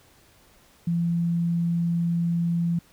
sine tone, 170 Hz, F3, 46 cents flat, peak -21 dBFS, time 0.87-2.79 s, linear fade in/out 5 ms, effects pink hiss -57 dBFS RMS until 2.92 s

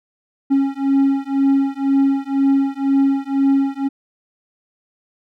triangle beating tone pair, 273.1 / 275.1 Hz, C#4 / C#4, -26 / -13 cents, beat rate 2 Hz, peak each -15 / -15 dBFS, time 0.5-3.89 s, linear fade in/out 20 ms, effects none

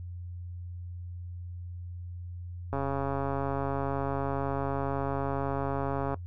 click train, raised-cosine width 1 ms, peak -18 dBFS, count 472, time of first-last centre 2.73-6.143 s, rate 138 Hz, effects noise-tail reverb RT60 0.1 s tail -20 dB re dry + added 88 Hz sine -37 dBFS peak until 6.26 s

